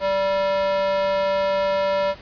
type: tone with high-pass filter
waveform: square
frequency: 194.3 Hz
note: G3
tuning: 15 cents flat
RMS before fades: -21 dBFS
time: 0-2.15 s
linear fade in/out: 50 ms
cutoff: 670 Hz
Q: 6
effects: pink hiss -43 dBFS RMS until 2.21 s + resampled to 11025 Hz